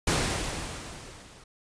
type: noise with level ramp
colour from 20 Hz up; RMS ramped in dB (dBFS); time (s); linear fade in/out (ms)
pink; -24 to -52; 0.07-1.44; 5
effects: resampled to 22050 Hz